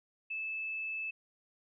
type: tone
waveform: sine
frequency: 2620 Hz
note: E7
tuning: 11 cents flat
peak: -35 dBFS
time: 0.3-1.11 s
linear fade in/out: 10 ms
effects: none